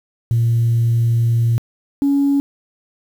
sine tone pair in turn, 116.4 / 280.4 Hz, A#2 / C#4, -2 / +20 cents, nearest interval octave + minor third, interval 1522 cents, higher second, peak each -11 dBFS, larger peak neither, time 0.31-1.58 / 2.02-2.4 s, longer first, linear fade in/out 0 ms, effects tanh soft clip ceiling -9 dBFS + 7-bit

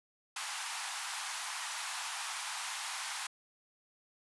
pink high-pass noise, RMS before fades -39 dBFS, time 0.36-3.27 s, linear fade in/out 5 ms, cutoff 800 Hz, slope 48 dB/octave, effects resampled to 24000 Hz

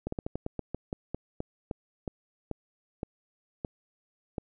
slowing click train, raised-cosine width 2 ms, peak -19 dBFS, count 17, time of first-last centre 0.07-4.382 s, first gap 54 ms, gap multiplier 1.19, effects none

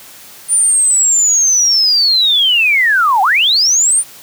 sine linear two-way sweep, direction down then up, 9410 to 735 to 9410 Hz, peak -8 dBFS, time 0.48-4.04 s, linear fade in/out 50 ms, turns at 3.22 s, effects white hiss -37 dBFS RMS until 4.22 s + high-pass 60 Hz 12 dB/octave

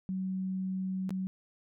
sine tone with dropouts, 188.2 Hz, F#3, 30 cents sharp, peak -31 dBFS, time 0.09-1.27 s, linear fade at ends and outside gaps 0 ms, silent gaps 1.093-1.106 s, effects none

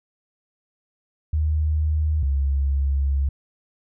sine tone pair in turn, 76.9 / 68.93 Hz, D#2 / C#2, -20 / -9 cents, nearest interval major second, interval 189 cents, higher first, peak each -18 dBFS, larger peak neither, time 1.33-2.23 / 2.23-3.29 s, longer second, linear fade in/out 5 ms, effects none

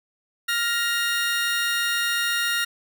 25% pulse tone pair together, 1403.9 / 1874 Hz, F6 / A#6, +9 / +9 cents, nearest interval perfect fourth, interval 500 cents, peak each -21 dBFS, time 0.48-2.65 s, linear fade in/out 10 ms, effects none

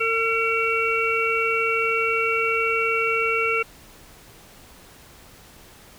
harmonic tone, 453.2 Hz, A#4, 49 cents flat, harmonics 1 / 3 / 5 / 6, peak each -25 / -25 / -25 / -25 dBFS, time 0-3.63 s, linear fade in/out 10 ms, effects pink hiss -48 dBFS RMS until 5.98 s

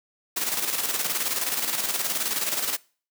white noise with tremolo, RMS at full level -25 dBFS, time 0.36-2.77 s, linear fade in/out 10 ms, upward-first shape square, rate 19 Hz, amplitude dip 50%, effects noise-tail reverb RT60 0.4 s tail -23 dB re dry + high-pass 200 Hz 12 dB/octave

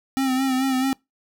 square tone with vibrato, 263 Hz, C4, 9 cents sharp, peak -20 dBFS, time 0.17-0.93 s, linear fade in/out 0 ms, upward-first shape sine, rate 4.6 Hz, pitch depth 44 cents each way, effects noise-tail reverb RT60 0.2 s tail -25 dB re dry

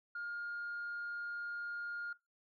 sine tone, 1416 Hz, F6, 23 cents sharp, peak -38 dBFS, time 0.15-2.13 s, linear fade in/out 5 ms, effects noise-tail reverb RT60 0.2 s tail -19 dB re dry + tanh soft clip ceiling -36 dBFS

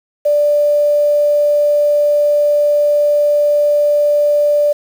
sine tone with quantisation, 587.3 Hz, D5, in tune, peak -9 dBFS, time 0.25-4.73 s, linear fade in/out 10 ms, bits 6, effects none

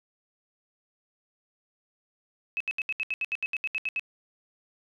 sine tone bursts, 2577 Hz, E7, 40 cents flat, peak -26 dBFS, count 14, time 2.57-3.995 s, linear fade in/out 0 ms, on 34 ms, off 73 ms, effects none

